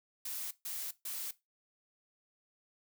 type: noise bursts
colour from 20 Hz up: blue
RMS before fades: -40 dBFS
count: 3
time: 0.25-1.31 s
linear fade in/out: 5 ms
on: 260 ms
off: 140 ms
effects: noise-tail reverb RT60 0.2 s tail -17 dB re dry